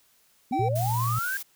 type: linear sweep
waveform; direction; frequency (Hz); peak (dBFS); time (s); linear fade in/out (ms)
sine; up; 220.8 to 1625; -27; 0.51-1.37; 2
type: tone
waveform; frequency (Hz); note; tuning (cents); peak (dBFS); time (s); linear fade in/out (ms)
triangle; 772; G5; -27; -23; 0.52-0.69; 10
type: tone with vibrato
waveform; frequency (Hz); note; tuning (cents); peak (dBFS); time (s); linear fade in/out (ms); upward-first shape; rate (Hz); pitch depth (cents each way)
sine; 116.54; A#2; 0; -25; 0.59-1.19; 5; triangle; 12; 13
type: noise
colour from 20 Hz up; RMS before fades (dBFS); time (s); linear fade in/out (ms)
blue; -36; 0.75-1.43; 10
effects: white hiss -63 dBFS RMS until 1.55 s